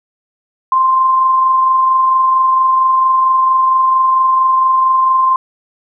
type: tone with amplitude modulation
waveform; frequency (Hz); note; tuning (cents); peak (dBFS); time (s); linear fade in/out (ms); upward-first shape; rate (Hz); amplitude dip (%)
sine; 1046.5; C6; 0; -7; 0.72-5.36; 2; sine; 24.4; 25
effects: none